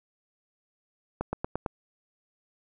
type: accelerating click train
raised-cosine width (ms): 1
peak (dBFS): -15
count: 5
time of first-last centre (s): 1.21-1.662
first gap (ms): 120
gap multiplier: 0.96
effects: none